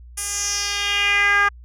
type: tone with band-pass filter sweep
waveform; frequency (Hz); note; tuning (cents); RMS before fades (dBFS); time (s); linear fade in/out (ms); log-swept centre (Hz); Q
10% pulse; 405.6; G#4; -41; -20; 0.17-1.49; 10; 9400 to 1400; 3
effects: added 60 Hz sine -39 dBFS peak until 1.64 s